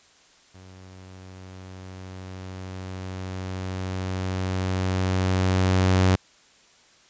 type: tone with level ramp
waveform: sawtooth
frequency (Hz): 93.3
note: F#2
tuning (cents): +15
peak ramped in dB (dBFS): -41 to -12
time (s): 0.54-6.16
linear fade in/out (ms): 10
effects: white hiss -56 dBFS RMS until 7.09 s + resampled to 16000 Hz